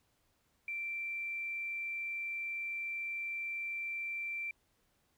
sine tone with quantisation, 2349 Hz, D7, in tune, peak -36 dBFS, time 0.68-4.51 s, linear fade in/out 2 ms, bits 11, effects pink hiss -75 dBFS RMS until 5.17 s

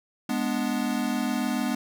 square chord, G# diminished, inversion none, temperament equal, 207.7 / 246.9 / 293.7 Hz, G#3 / B3 / D4, 0 / 0 / 0 cents, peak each -31 / -28 / -32 dBFS, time 0.29-1.75 s, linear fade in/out 5 ms, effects none

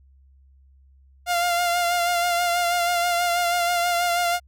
sawtooth tone with vibrato, 698.5 Hz, F5, in tune, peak -16 dBFS, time 1.26-4.4 s, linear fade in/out 50 ms, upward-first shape sine, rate 6.2 Hz, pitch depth 29 cents each way, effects added 67 Hz sine -51 dBFS peak until 4.47 s

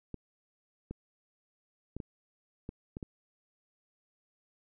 clicks, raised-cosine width 3 ms, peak -26 dBFS, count 7, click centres 0.143 / 0.91 / 1.966 / 2.002 / 2.691 / 2.969 / 3.028 s, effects none

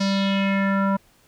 square tone with low-pass filter sweep, 196 Hz, G3, in tune, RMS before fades -21 dBFS, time 0-0.97 s, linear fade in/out 10 ms, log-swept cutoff 5200 to 1100 Hz, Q 3.4, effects pink hiss -58 dBFS RMS until 1.27 s

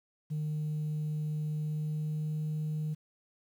sine tone with pitch glide, 152.5 to 154 Hz, D#3 to D#3, -34 to -17 cents, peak -29 dBFS, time 0.3-2.95 s, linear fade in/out 20 ms, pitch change +17 cents, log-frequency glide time 1.59-2.33 s, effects tanh soft clip ceiling -29 dBFS + 10-bit

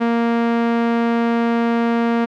sawtooth tone, 233.1 Hz, A#3, in tune, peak -11 dBFS, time 0-2.26 s, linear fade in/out 20 ms, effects low-pass 2000 Hz 12 dB/octave

